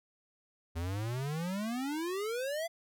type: exponential sweep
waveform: square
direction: up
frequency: 80.2 to 688 Hz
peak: -34 dBFS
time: 0.75-2.68 s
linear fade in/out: 20 ms
effects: none